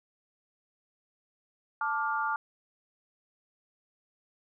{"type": "chord", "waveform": "sine", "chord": "D minor", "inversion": "second", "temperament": "just", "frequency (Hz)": [881, 1174.7, 1409.6], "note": ["A5", "D6", "F6"], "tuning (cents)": [2, 0, 16], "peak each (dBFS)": -32, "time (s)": [1.81, 2.36], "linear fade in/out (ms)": 2, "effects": []}